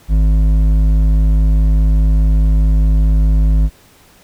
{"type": "tone with hard clipping", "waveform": "sine", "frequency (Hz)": 52.4, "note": "G#1", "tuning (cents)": 16, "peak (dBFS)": -10, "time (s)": [0.08, 3.7], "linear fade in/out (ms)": 50, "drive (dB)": 8, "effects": ["pink hiss -47 dBFS RMS until 4.23 s"]}